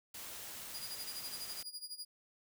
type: noise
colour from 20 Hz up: white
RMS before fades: -47 dBFS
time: 0.14-1.63 s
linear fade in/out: 5 ms
type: tone with tremolo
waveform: sawtooth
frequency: 4871 Hz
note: D#8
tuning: 38 cents flat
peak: -38 dBFS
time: 0.74-2.05 s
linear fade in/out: 5 ms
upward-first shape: sine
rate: 12 Hz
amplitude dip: 85%
effects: none